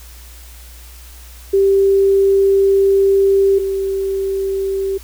sine tone pair in turn, 392 / 388.4 Hz, G4 / G4, 0 / -16 cents, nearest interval unison, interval 16 cents, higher first, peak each -9 / -16 dBFS, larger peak first, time 1.53-3.59 / 3.59-4.98 s, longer first, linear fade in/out 10 ms, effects added 60 Hz sine -36 dBFS peak until 5.03 s + white hiss -42 dBFS RMS until 5.03 s

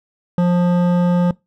triangle tone with hard clipping, 176.4 Hz, F3, 18 cents sharp, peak -14 dBFS, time 0.38-1.31 s, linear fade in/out 2 ms, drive 16 dB, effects noise-tail reverb RT60 0.2 s tail -22 dB re dry

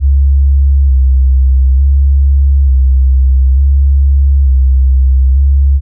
sine tone with vibrato, 67.2 Hz, C2, 47 cents sharp, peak -4 dBFS, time 0-5.81 s, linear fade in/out 50 ms, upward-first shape square, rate 0.56 Hz, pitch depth 43 cents each way, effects none

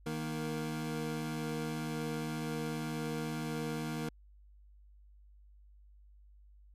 25% pulse tone pair together, 155.56 / 234.3 Hz, D#3 / A#3, 0 / +9 cents, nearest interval perfect fifth, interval 709 cents, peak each -34 / -35 dBFS, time 0.06-4.09 s, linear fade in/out 5 ms, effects added 50 Hz sine -56 dBFS peak until 6.74 s + resampled to 32000 Hz

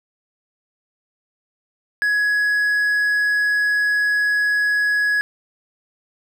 triangle tone, 1676 Hz, G#6, 15 cents sharp, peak -14 dBFS, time 2.02-5.21 s, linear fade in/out 0 ms, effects none

